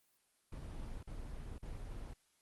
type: noise bursts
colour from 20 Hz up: brown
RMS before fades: -45 dBFS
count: 3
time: 0.52-2.136 s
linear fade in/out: 5 ms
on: 510 ms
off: 43 ms
effects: white hiss -75 dBFS RMS until 2.41 s + Opus 24 kbps